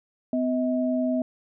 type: tone pair together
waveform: sine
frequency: 252.9 / 637.3 Hz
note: B3 / D#5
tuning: +41 / +41 cents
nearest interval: octave + major third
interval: 1600 cents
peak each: -23 / -27 dBFS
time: 0.33-1.22 s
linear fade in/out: 2 ms
effects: none